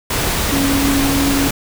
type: tone in noise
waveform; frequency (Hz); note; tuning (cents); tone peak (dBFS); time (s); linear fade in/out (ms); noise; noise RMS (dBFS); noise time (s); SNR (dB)
sine; 277.2; C#4; 0; -15; 0.52-1.48; 5; pink; -18; 0.1-1.51; 0
effects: none